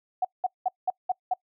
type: tone bursts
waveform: sine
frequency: 740 Hz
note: F#5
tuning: in tune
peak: -21 dBFS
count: 6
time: 0.22-1.338 s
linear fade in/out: 5 ms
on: 28 ms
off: 190 ms
effects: noise-tail reverb RT60 0.1 s tail -25 dB re dry